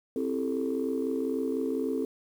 sine chord, A minor seventh, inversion first, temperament just, 264 / 330 / 396 / 440 Hz, C4 / E4 / G4 / A4, +16 / +2 / +18 / 0 cents, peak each -30 / -34 / -35 / -31 dBFS, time 0.16-2.05 s, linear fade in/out 2 ms, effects tanh soft clip ceiling -19 dBFS + 9-bit

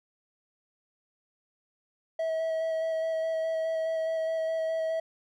triangle tone with vibrato, 646 Hz, E5, 35 cents flat, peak -25 dBFS, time 2.19-5 s, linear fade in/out 5 ms, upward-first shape square, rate 4.8 Hz, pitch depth 10 cents each way, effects none

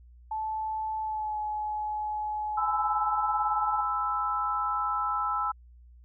sine tone with pitch glide, 871 to 848.7 Hz, A5 to G#5, -18 to +37 cents, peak -29 dBFS, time 0.31-3.81 s, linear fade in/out 5 ms, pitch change -45 cents, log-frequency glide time 1.01-1.38 s
sine chord, E major, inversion first, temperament equal with one note detuned, 830.6 / 1013.8 / 1318.5 Hz, G#5 / B5 / E6, 0 / +45 / 0 cents, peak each -33 / -33 / -28 dBFS, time 2.57-5.52 s, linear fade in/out 10 ms
effects added 60 Hz sine -50 dBFS peak until 6.04 s

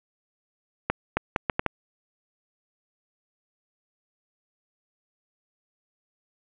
accelerating click train, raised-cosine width 0.5 ms, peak -7 dBFS, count 6, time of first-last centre 0.9-1.663 s, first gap 270 ms, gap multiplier 0.71, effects resampled to 8000 Hz + 8-bit

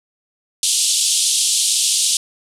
white band-pass noise, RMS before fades -17 dBFS, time 0.63-2.17 s, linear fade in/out 2 ms, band 3000 to 10000 Hz, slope 48 dB/octave, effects none

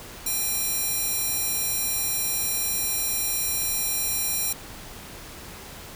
square tone with high-pass filter, 807 Hz, G#5, 50 cents flat, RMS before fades -26 dBFS, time 0.26-4.53 s, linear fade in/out 5 ms, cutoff 7700 Hz, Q 0.54, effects pink hiss -41 dBFS RMS until 5.95 s

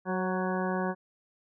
harmonic tone with a mistuned harmonic, 185.6 Hz, F#3, 6 cents sharp, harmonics 1 / 2 / 3 / 4 / 5 / 6 / 8 / 9, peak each -31 / -34 / -36 / -37 / -38 / -39 / -40 / -41 dBFS, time 0.05-0.95 s, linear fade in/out 50 ms, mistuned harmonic 3, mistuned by -23 cents, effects none

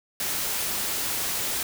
white noise, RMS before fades -28 dBFS, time 0.2-1.63 s, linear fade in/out 2 ms, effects none

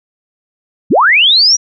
sine linear sweep, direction up, 106.8 to 5880 Hz, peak -5 dBFS, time 0.9-1.57 s, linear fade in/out 20 ms, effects none

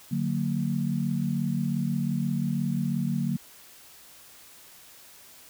sine chord, D augmented, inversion none, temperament just, 146.83 / 183.54 / 229.4 Hz, D3 / F#3 / A#3, 0 / -14 / -28 cents, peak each -29 dBFS, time 0.11-3.37 s, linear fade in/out 10 ms, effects white hiss -51 dBFS RMS until 5.49 s

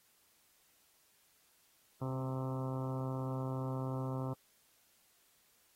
harmonic tone with a mistuned harmonic, 130.81 Hz, C3, in tune, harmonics 1 / 2 / 3 / 4 / 5 / 6 / 7 / 8 / 9 / 10, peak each -37 / -42 / -47 / -46 / -50 / -53 / -50 / -51 / -54 / -55 dBFS, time 2.01-4.34 s, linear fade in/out 10 ms, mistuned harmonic 2, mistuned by +18 cents, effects white hiss -70 dBFS RMS until 5.75 s + AAC 48 kbps

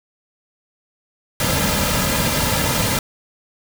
pink noise with comb filter, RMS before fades -19 dBFS, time 1.4-2.99 s, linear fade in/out 2 ms, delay 2.7 ms, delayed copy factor -0.6, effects none

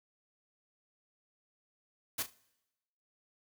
white noise with echo, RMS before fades -34 dBFS, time 2.18-2.23 s, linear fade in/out 10 ms, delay 37 ms, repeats 3, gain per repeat -12 dB, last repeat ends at 2.341 s, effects noise-tail reverb RT60 1.0 s tail -23 dB re dry

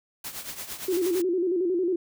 white noise with tremolo, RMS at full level -34 dBFS, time 0.24-1.22 s, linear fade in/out 5 ms, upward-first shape triangle, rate 8.8 Hz, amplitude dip 75%
sine tone with vibrato, 357.7 Hz, F4, 41 cents sharp, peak -22 dBFS, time 0.88-1.96 s, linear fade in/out 5 ms, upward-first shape square, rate 11 Hz, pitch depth 79 cents each way
effects none

